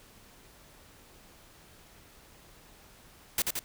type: noise with echo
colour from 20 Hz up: white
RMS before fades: -27 dBFS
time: 3.38-3.42 s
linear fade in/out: 2 ms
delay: 86 ms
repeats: 2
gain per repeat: -3 dB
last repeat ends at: 3.592 s
effects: pink hiss -56 dBFS RMS until 3.64 s